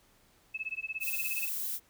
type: tone with tremolo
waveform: sine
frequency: 2600 Hz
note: E7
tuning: 24 cents flat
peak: -31 dBFS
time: 0.54-1.49 s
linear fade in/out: 10 ms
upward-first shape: sine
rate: 17 Hz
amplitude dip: 100%
type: noise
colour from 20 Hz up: violet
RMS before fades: -35 dBFS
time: 1-1.8 s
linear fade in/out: 50 ms
effects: pink hiss -65 dBFS RMS until 1.89 s